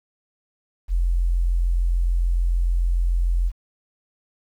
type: tone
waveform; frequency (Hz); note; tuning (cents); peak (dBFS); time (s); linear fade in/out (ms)
sine; 43.4; F1; -10; -17; 0.88-3.52; 50
effects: 9-bit